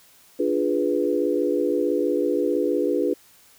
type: chord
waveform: sine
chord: D diminished seventh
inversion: none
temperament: equal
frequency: 293.7 / 349.2 / 415.3 / 493.9 Hz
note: D4 / F4 / Ab4 / Cb5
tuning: 0 / 0 / 0 / 0 cents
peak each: -25 dBFS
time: 0.39-3.14 s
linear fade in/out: 10 ms
effects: white hiss -54 dBFS RMS until 3.58 s